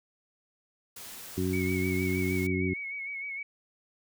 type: noise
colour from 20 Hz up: white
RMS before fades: -44 dBFS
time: 0.96-2.47 s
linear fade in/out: 5 ms
type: harmonic tone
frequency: 92.5 Hz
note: F#2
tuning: in tune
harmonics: 1 / 2 / 3 / 4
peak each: -32 / -32 / -32 / -32 dBFS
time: 1.37-2.74 s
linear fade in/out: 10 ms
type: tone with vibrato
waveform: sine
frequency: 2222 Hz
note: C#7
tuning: 4 cents sharp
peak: -34 dBFS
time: 1.53-3.43 s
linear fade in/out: 5 ms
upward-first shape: sine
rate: 6.5 Hz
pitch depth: 45 cents each way
effects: none